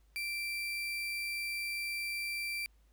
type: tone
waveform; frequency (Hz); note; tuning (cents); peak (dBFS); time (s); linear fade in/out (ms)
35% pulse; 2349; D7; 0; -33; 0.16-2.66; 0
effects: added 52 Hz sine -62 dBFS peak until 2.92 s + pink hiss -75 dBFS RMS until 2.92 s